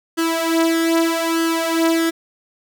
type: tone with flanger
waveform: sawtooth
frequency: 329.4 Hz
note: E4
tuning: 1 cent flat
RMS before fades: -18 dBFS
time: 0.17-2.11 s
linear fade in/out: 20 ms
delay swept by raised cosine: 0.64 to 3.64 ms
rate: 0.8 Hz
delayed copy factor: +0.75
effects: none